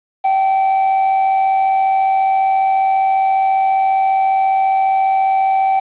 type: tone with amplitude modulation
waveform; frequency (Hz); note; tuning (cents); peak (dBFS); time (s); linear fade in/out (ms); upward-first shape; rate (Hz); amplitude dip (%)
triangle; 771; G5; -29; -8; 0.24-5.8; 10; sine; 94.7; 35
effects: resampled to 8000 Hz + 7-bit